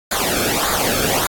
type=noise with flanger; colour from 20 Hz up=pink; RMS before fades=-19 dBFS; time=0.11-1.27 s; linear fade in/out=5 ms; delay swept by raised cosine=0.35 to 1.05 ms; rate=1.7 Hz; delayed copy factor=-0.75; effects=AAC 64 kbps